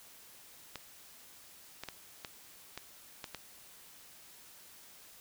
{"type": "clicks", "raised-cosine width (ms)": 0.2, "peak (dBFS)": -23, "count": 7, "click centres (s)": [0.757, 1.836, 1.887, 2.248, 2.776, 3.242, 3.347], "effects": ["white hiss -56 dBFS RMS until 5.2 s"]}